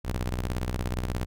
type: ring-modulated tone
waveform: sawtooth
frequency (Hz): 61.74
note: B1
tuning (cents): 0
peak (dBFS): -21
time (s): 0.04-1.26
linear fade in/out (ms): 20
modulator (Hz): 22.4
effects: none